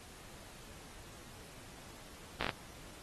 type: slowing click train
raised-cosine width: 0.3 ms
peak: -17 dBFS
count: 5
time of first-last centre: 2.41-2.492 s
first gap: 16 ms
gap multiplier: 1.17
effects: pink hiss -54 dBFS RMS until 3.02 s + AAC 32 kbps